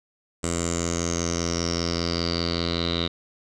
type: tone with low-pass filter sweep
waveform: 10% pulse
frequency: 85.1 Hz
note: F2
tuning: 44 cents flat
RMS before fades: -26 dBFS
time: 0.43-3.08 s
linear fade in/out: 10 ms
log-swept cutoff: 7800 to 3800 Hz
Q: 9.7
effects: none